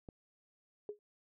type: click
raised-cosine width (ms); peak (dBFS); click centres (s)
2; -35; 0.088
type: tone with exponential decay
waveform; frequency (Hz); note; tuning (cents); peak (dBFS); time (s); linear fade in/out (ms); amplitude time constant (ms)
sine; 415.6; G#4; +1; -35; 0.89-0.99; 1; 21
effects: none